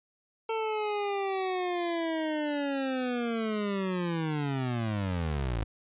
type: linear sweep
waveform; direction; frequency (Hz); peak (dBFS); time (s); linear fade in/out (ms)
25% pulse; down; 450 to 50.9; -25; 0.49-5.64; 5
effects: resampled to 8000 Hz